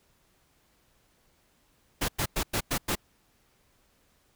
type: noise bursts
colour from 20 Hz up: pink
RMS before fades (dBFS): -28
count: 6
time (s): 2.01-2.955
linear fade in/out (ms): 10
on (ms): 75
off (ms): 99
effects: pink hiss -67 dBFS RMS until 4.35 s

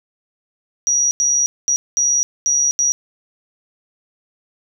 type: tone bursts at uneven times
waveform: sine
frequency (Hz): 5780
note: F#8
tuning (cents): -41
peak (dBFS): -13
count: 6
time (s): 0.87-1.11 / 1.2-1.46 / 1.68-1.76 / 1.97-2.23 / 2.46-2.71 / 2.79-2.92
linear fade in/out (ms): 0
effects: none

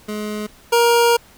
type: tone pair in turn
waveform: 25% pulse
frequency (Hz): 211.3 / 470.9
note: G#3 / A#4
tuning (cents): +30 / +18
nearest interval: octave + major second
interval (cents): 1388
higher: second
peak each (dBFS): -20 / -8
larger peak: second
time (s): 0.08-0.47 / 0.72-1.17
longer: second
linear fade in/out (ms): 10
effects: pink hiss -48 dBFS RMS until 1.37 s

